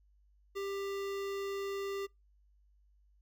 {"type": "tone with notch filter", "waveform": "square", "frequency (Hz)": 395.6, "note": "G4", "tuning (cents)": 16, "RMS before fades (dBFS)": -38, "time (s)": [0.55, 2.07], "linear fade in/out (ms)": 20, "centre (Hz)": 10000, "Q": 0.99, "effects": ["noise-tail reverb RT60 0.2 s tail -26 dB re dry", "added 50 Hz sine -64 dBFS peak until 3.21 s"]}